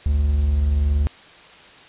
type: tone pair together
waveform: triangle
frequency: 51.55 / 72.5 Hz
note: G#1 / D2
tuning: -12 / -22 cents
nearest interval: tritone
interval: 590 cents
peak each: -25 / -14 dBFS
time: 0.06-1.07 s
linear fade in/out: 0 ms
effects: white hiss -45 dBFS RMS until 1.88 s + resampled to 8000 Hz